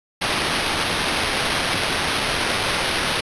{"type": "noise with sample-and-hold", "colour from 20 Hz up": "violet", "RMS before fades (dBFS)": -22, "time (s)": [0.21, 3.21], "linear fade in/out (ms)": 10, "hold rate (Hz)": 7350, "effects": ["resampled to 24000 Hz"]}